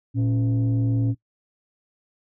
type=tone pair together; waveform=sine; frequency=114.61 / 277.2 Hz; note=A#2 / C#4; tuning=-29 / 0 cents; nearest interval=octave + minor third; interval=1529 cents; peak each=-18 / -23 dBFS; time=0.14-1.15 s; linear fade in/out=50 ms; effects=noise-tail reverb RT60 0.1 s tail -19 dB re dry + tanh soft clip ceiling -16 dBFS

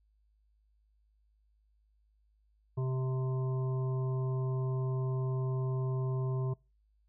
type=harmonic tone; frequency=130 Hz; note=C3; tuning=11 cents flat; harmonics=1 / 3 / 5 / 7 / 8; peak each=-30 / -40 / -48 / -52 / -49 dBFS; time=2.77-6.54 s; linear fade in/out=10 ms; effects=noise-tail reverb RT60 0.3 s tail -26 dB re dry + added 52 Hz sine -67 dBFS peak until 7.08 s

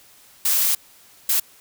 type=noise bursts at uneven times; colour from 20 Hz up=blue; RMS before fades=-19 dBFS; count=2; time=0.45-0.75 / 1.29-1.4 s; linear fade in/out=5 ms; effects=white hiss -51 dBFS RMS until 1.6 s

